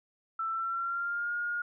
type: tone with pitch glide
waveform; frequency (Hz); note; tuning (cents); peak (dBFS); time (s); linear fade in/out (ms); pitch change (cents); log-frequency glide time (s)
sine; 1330 to 1425.5; E6 to F6; +15 to +35; -30; 0.39-1.62; 5; +120; 0.49-1.33
effects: none